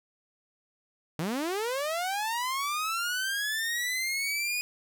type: linear sweep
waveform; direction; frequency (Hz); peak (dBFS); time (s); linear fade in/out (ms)
sawtooth; up; 146.83 to 2478; -25; 1.19-4.61; 0
effects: none

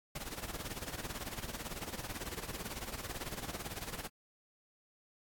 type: noise with tremolo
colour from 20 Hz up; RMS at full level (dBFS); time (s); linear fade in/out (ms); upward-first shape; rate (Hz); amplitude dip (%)
pink; -40; 0.15-4.08; 5; sine; 18; 75
effects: AAC 64 kbps

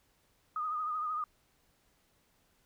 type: tone with vibrato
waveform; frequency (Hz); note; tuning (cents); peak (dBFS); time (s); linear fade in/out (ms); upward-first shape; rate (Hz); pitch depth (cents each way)
sine; 1238; D#6; -9; -32; 0.56-1.24; 2; sine; 13; 49
effects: pink hiss -71 dBFS RMS until 2.65 s

